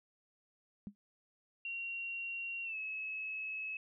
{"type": "tone with exponential decay", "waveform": "sine", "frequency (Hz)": 203.5, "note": "G#3", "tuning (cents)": -35, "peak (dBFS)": -37, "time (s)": [0.87, 0.95], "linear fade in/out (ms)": 0, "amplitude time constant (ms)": 16}
{"type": "tone with pitch glide", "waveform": "sine", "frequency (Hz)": [2750, 2581], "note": ["F7", "E7"], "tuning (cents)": [-27, -37], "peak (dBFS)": -38, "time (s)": [1.65, 3.77], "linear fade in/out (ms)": 2, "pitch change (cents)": -110, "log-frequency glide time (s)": [2.64, 2.77]}
{"effects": []}